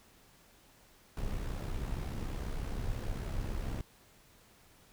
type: noise with amplitude modulation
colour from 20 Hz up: brown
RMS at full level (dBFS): -34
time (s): 1.17-3.81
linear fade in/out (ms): 2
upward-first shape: sine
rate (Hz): 66.5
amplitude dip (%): 55
effects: pink hiss -62 dBFS RMS until 4.92 s